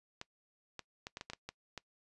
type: clicks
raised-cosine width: 0.2 ms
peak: -25 dBFS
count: 9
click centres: 0.214 / 0.793 / 1.069 / 1.171 / 1.211 / 1.3 / 1.334 / 1.49 / 1.777 s
effects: noise-tail reverb RT60 0.1 s tail -22 dB re dry + resampled to 24000 Hz